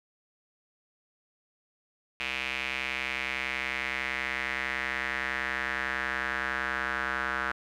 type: tone with band-pass filter sweep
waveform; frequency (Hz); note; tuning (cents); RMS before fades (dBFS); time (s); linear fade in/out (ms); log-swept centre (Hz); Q
square; 65.4; C2; 0; -32; 2.2-7.52; 0; 2500 to 1500; 3.9
effects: none

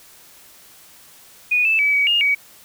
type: tone with pitch steps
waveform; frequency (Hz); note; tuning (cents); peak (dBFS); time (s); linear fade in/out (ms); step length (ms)
sine; 2467 / 2633 / 2291 / 2267 / 2837 / 2263; D#7 / E7 / D7 / C#7 / F7 / C#7; -15 / -3 / -44 / +38 / +27 / +35; -14; 1.51-2.35; 10; 140
effects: white hiss -47 dBFS RMS until 2.64 s

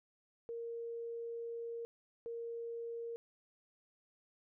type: tone bursts at uneven times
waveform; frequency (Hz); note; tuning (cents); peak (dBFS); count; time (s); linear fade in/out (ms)
sine; 465.2; A#4; -4; -40; 2; 0.49-1.85 / 2.26-3.16; 0
effects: none

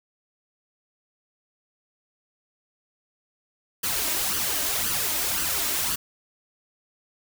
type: noise with flanger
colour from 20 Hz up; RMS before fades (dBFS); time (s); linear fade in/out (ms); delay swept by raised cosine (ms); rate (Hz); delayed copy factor
white; -26; 3.83-5.96; 10; 0.64 to 3.24; 1.9; +0.6
effects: none

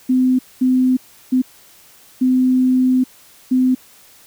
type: tone bursts at uneven times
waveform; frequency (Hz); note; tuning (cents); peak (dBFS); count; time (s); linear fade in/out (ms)
sine; 255.9; C4; -38; -11; 5; 0.09-0.39 / 0.61-0.97 / 1.32-1.42 / 2.21-3.04 / 3.51-3.75; 10
effects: white hiss -47 dBFS RMS until 4.26 s

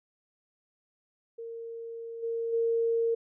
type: tone with level steps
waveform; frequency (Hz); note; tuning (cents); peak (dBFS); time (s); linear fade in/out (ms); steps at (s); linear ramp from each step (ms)
sine; 460.1; A#4; -23; -37 / -29 / -24; 1.38-3.15; 10; 2.22 / 2.52; 20
effects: none

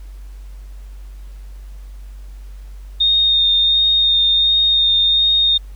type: tone with vibrato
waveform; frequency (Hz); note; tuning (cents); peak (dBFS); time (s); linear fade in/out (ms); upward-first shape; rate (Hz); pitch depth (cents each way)
sine; 3677; A#7; -24; -11; 3-5.58; 10; sine; 1.4; 14
effects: added 48 Hz sine -31 dBFS peak until 5.75 s + pink hiss -53 dBFS RMS until 5.75 s

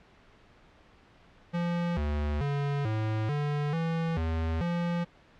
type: tone with pitch steps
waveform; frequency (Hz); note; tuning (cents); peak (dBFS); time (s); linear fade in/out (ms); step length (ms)
square; 172.6 / 73.9 / 142.2 / 108.9 / 146.5 / 164.7 / 81.2 / 172.5; F3 / D2 / C#3 / A2 / D3 / E3 / E2 / F3; -20 / +11 / +45 / -17 / -4 / -1 / -26 / -21; -28; 1.53-5.05; 20; 440
effects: pink hiss -58 dBFS RMS until 5.39 s + low-pass 3000 Hz 12 dB/octave

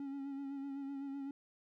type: tone with vibrato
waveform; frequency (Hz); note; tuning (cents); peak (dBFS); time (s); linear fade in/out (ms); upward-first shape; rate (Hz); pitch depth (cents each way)
triangle; 276.6; C#4; -4; -38; 0-1.31; 2; sine; 7.9; 33
effects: none

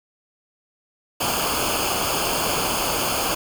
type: noise with comb filter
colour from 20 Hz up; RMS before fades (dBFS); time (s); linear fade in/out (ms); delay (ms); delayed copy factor
pink; -23; 1.2-3.35; 10; 0.52; -0.75
effects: none

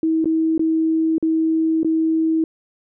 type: tone with dropouts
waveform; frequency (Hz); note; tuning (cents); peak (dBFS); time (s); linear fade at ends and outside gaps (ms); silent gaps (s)
sine; 321.3; E4; -44; -15; 0.03-2.44; 2; 0.244-0.256 / 0.579-0.594 / 1.182-1.226 / 1.832-1.846
effects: none

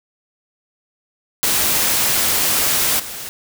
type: noise with level steps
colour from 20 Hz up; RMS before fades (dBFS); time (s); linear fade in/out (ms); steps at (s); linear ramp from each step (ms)
white; -17 / -30; 1.43-3.29; 0; 2.99; 10
effects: none

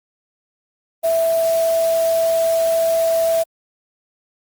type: tone in noise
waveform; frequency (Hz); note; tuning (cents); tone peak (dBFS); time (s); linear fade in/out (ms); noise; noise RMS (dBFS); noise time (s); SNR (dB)
sine; 659.3; E5; 0; -14; 1.03-3.44; 20; white; -31; 1.03-3.44; +14
effects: Opus 24 kbps

